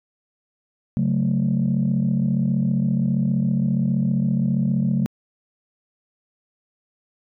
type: chord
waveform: sine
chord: F# minor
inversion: second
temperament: equal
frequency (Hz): 138.59 / 185 / 220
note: C#3 / F#3 / A3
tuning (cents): 0 / 0 / 0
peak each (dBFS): -21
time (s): 0.97-5.06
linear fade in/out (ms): 0
effects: tanh soft clip ceiling -12 dBFS